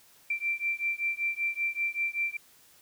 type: beating tone pair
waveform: sine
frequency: 2349 / 2354.2 Hz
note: D7 / D7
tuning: 0 / +4 cents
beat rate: 5.2 Hz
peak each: -31 / -31 dBFS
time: 0.3-2.37 s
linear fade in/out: 5 ms
effects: white hiss -59 dBFS RMS until 2.81 s